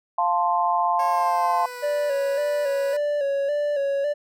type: chord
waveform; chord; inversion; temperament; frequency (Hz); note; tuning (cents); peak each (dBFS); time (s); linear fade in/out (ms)
sine; F major; none; equal; 698.5 / 880 / 1046.5; F5 / A5 / C6; 0 / 0 / 0; -23; 0.18-1.66; 5
type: tone with pitch glide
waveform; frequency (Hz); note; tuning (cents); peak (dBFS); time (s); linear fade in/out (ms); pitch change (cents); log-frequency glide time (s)
15% pulse; 545 to 491.2; C#5 to B4; -29 to -9; -27; 0.99-2.97; 5; -180; 1.09-1.78
type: tone with vibrato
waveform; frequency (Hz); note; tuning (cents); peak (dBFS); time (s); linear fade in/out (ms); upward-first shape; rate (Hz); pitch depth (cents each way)
triangle; 571; D5; -49; -19; 1.82-4.14; 20; square; 1.8; 46
effects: none